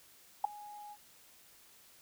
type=tone with ADSR envelope; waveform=sine; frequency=830.6 Hz; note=G#5; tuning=in tune; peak=-22 dBFS; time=0.44-0.97 s; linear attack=5 ms; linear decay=8 ms; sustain=-24 dB; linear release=49 ms; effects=white hiss -61 dBFS RMS until 2.01 s